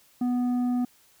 sine tone with tanh clipping, 246.6 Hz, B3, 2 cents flat, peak -24 dBFS, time 0.21-0.85 s, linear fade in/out 5 ms, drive 7 dB, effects white hiss -60 dBFS RMS until 1.2 s

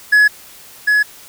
triangle tone with echo, 1691 Hz, G#6, 31 cents sharp, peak -5 dBFS, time 0.12-0.28 s, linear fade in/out 10 ms, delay 750 ms, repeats 1, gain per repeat -3 dB, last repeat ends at 1.03 s, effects white hiss -40 dBFS RMS until 1.28 s

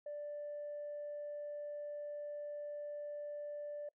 sine tone, 587.3 Hz, D5, in tune, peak -40 dBFS, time 0.06-3.89 s, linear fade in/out 5 ms, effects noise-tail reverb RT60 0.1 s tail -25 dB re dry + tanh soft clip ceiling -38 dBFS

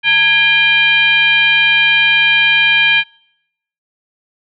sine tone with frequency modulation, 2397 Hz, D7, 35 cents sharp, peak -8 dBFS, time 0.03-3.04 s, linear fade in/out 50 ms, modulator 744 Hz, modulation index 1.1, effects noise-tail reverb RT60 0.8 s tail -26 dB re dry

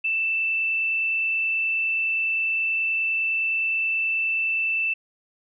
sine tone with frequency modulation, 2655 Hz, E7, 12 cents sharp, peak -21 dBFS, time 0.04-4.94 s, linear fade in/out 10 ms, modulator 29.6 Hz, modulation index 0.7, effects none

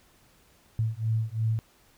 sine beating tone pair, 110 / 112.9 Hz, A2 / A2, 0 / +45 cents, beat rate 2.9 Hz, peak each -28 dBFS, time 0.79-1.59 s, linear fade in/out 0 ms, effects pink hiss -61 dBFS RMS until 1.97 s

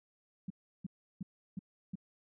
sine tone bursts, 187.5 Hz, F#3, 23 cents sharp, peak -36 dBFS, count 5, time 0.48-1.955 s, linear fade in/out 5 ms, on 23 ms, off 340 ms, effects none

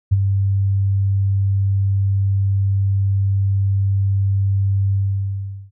sine tone with ADSR envelope, 98.2 Hz, G2, 4 cents sharp, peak -8 dBFS, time 0.11-5.71 s, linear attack 17 ms, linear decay 30 ms, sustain -6 dB, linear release 780 ms, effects none

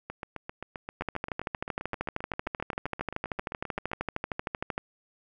two click trains, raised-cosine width 0.5 ms, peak -21 / -15 dBFS, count 30 / 50, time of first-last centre 0.1-3.916 / 1.01-4.779 s, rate 7.6 / 13 Hz, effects none

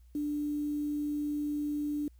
sine tone with quantisation, 294.7 Hz, D4, 6 cents sharp, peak -30 dBFS, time 0.15-2.08 s, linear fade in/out 2 ms, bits 9, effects added 60 Hz sine -54 dBFS peak until 2.19 s + white hiss -75 dBFS RMS until 2.19 s

